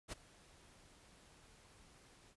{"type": "noise with ADSR envelope", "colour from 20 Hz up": "pink", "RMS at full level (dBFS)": -43, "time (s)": [0.08, 2.36], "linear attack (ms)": 44, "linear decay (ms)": 15, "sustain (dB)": -21, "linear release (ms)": 62, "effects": ["resampled to 24000 Hz"]}